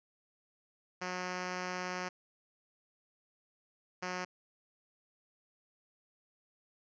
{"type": "tone bursts at uneven times", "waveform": "5% pulse", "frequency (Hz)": 181.8, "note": "F#3", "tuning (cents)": -30, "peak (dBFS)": -25, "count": 2, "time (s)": [[1.01, 2.09], [4.02, 4.25]], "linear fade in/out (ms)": 10, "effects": ["resampled to 16000 Hz"]}